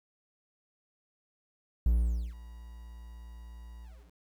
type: tone with ADSR envelope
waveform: triangle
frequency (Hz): 58.27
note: A#1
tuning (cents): 0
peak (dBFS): -19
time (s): 1.86-4.14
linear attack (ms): 3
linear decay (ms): 470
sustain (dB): -23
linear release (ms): 300
effects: 10-bit